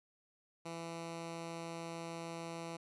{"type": "tone", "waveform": "10% pulse", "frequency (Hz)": 166.8, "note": "E3", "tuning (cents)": 21, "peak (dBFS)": -34, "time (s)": [0.65, 2.77], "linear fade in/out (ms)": 10, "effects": ["resampled to 24000 Hz"]}